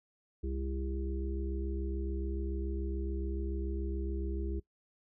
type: harmonic tone with a mistuned harmonic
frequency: 67 Hz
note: C2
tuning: 42 cents sharp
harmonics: 1 / 3 / 5 / 6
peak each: -34 / -45 / -41 / -44 dBFS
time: 0.43-4.6 s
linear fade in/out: 10 ms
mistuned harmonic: 1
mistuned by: -25 cents
effects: noise-tail reverb RT60 0.1 s tail -20 dB re dry